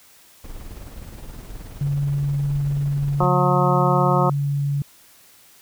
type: noise with tremolo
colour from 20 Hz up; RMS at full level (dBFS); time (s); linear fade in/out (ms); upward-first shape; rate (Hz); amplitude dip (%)
brown; -33; 0.44-3.26; 2; triangle; 19; 60
type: tone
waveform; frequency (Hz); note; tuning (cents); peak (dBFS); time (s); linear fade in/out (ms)
sine; 141.8; C#3; +40; -19; 1.81-4.82; 2
type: harmonic tone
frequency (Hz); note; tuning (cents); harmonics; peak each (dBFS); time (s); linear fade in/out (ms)
180; F#3; -47; 1 / 2 / 3 / 4 / 5 / 6 / 7; -24 / -24 / -24 / -24 / -24 / -24 / -24; 3.2-4.3; 5
effects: white hiss -51 dBFS RMS until 5.61 s